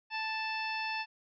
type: harmonic tone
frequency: 880 Hz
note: A5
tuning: in tune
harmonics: 1 / 2 / 3 / 4 / 5 / 6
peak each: -37 / -40 / -37 / -48 / -46 / -46 dBFS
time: 0.1-1.06 s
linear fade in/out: 50 ms
effects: none